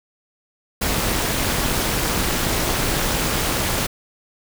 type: noise with amplitude modulation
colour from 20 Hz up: pink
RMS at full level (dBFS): -18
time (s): 0.81-3.87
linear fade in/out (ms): 10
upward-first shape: sine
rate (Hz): 286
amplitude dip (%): 70
effects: none